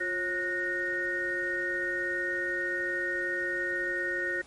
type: tone cluster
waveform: sine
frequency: 353.4 / 543 / 1465 / 1851 Hz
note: F4 / C#5 / F#6 / A#6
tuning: +21 / -36 / -18 / -13 cents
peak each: -36 / -39 / -35 / -30 dBFS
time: 0-4.42 s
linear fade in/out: 10 ms
effects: pink hiss -54 dBFS RMS until 4.46 s + MP3 48 kbps